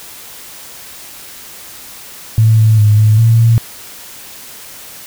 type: tone with pitch steps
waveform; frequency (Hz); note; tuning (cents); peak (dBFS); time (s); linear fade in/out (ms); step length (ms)
sine; 111 / 109.8 / 105.4 / 107.8 / 114 / 114.9; A2 / A2 / G#2 / A2 / A#2 / A#2; +16 / -3 / +26 / -35 / -38 / -25; -5; 2.38-3.58; 0; 200
effects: white hiss -33 dBFS RMS until 5.06 s